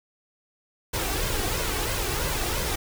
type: noise with flanger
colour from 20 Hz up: pink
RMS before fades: -27 dBFS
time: 0.93-2.76 s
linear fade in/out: 10 ms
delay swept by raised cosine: 1.9 to 2.66 ms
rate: 3 Hz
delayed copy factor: +0.55
effects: none

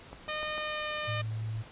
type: click train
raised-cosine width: 1 ms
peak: -29 dBFS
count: 4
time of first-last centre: 0.13-0.58 s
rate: 6.66 Hz
type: tone with pitch glide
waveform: 10% pulse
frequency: 611 to 605 Hz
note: D#5 to D#5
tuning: -32 to -49 cents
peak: -24 dBFS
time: 0.28-1.22 s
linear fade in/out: 10 ms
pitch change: -17 cents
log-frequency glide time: 0.53-0.94 s
type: tone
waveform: sine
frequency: 110 Hz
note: A2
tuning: in tune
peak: -32 dBFS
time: 1.07-1.63 s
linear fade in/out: 20 ms
effects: pink hiss -51 dBFS RMS until 1.71 s + resampled to 8000 Hz

